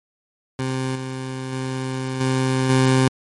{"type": "tone with level steps", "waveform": "20% pulse", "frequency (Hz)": 130.81, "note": "C3", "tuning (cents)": 0, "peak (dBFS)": [-17, -22, -19, -13, -9], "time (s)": [0.59, 3.08], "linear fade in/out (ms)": 2, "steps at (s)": [0.95, 1.52, 2.2, 2.69], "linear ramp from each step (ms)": 10, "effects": ["MP3 48 kbps"]}